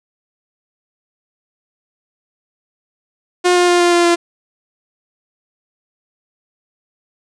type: tone with pitch steps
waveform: sawtooth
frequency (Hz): 357.7 / 354.8 / 352 / 349.1 / 346.3 / 343.5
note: F4 / F4 / F4 / F4 / F4 / F4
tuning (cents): +41 / +27 / +14 / -1 / -15 / -29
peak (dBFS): -6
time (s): 3.44-4.16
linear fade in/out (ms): 20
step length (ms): 120
effects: resampled to 22050 Hz + 8-bit